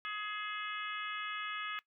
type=harmonic tone with a mistuned harmonic; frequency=420 Hz; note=G#4; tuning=19 cents sharp; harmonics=3 / 4 / 5 / 6 / 7 / 8; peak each=-41 / -43 / -45 / -47 / -48 / -49 dBFS; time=0.05-1.79 s; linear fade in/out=0 ms; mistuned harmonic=6; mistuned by=+30 cents; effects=noise-tail reverb RT60 0.1 s tail -19 dB re dry